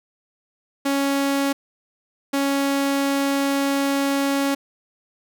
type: tone bursts at uneven times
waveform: sawtooth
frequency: 277.6 Hz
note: C#4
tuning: 3 cents sharp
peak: -15 dBFS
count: 2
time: 0.85-1.53 / 2.33-4.55 s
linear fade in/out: 10 ms
effects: none